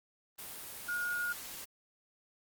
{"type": "tone in noise", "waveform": "sine", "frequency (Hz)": 1435, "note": "F6", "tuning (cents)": 47, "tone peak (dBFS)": -32, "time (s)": [0.88, 1.33], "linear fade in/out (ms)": 10, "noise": "white", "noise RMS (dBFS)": -45, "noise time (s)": [0.38, 1.65], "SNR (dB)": 10, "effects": ["Opus 24 kbps"]}